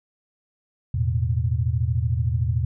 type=chord; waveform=sine; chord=E suspended fourth; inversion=none; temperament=equal; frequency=82.41 / 110 / 123.47 Hz; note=E2 / A2 / B2; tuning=0 / 0 / 0 cents; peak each=-24 dBFS; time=0.94-2.65 s; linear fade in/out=5 ms; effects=none